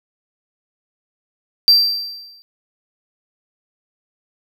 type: tone with exponential decay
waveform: triangle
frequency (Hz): 4699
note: D8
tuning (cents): 0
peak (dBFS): -4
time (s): 1.68-2.42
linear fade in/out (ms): 0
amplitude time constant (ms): 160
effects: none